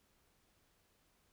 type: silence
effects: pink hiss -74 dBFS RMS until 1.32 s